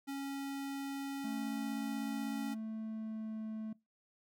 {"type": "tone", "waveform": "square", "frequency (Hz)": 276.2, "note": "C#4", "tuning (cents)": -6, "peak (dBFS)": -39, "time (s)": [0.07, 2.55], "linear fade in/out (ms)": 20}
{"type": "tone with pitch glide", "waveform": "triangle", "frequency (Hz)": [220, 218.6], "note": ["A3", "A3"], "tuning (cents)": [0, -11], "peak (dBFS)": -37, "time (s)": [1.24, 3.73], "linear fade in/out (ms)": 5, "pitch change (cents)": -11, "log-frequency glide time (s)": [2.8, 3.47]}
{"effects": ["noise-tail reverb RT60 0.2 s tail -21 dB re dry"]}